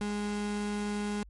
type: tone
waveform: 35% pulse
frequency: 206.9 Hz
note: G#3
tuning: 6 cents flat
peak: -29 dBFS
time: 0.01-1.23 s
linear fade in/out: 2 ms
effects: added 50 Hz sine -49 dBFS peak until 1.29 s + MP3 48 kbps